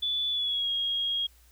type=tone with pitch glide; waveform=sine; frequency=3464 to 3275 Hz; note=A7 to G#7; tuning=-28 to -25 cents; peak=-26 dBFS; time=0.02-1.27 s; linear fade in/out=10 ms; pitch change=-97 cents; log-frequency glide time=0.3-0.7 s; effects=added 60 Hz sine -57 dBFS peak until 1.51 s + white hiss -62 dBFS RMS until 1.51 s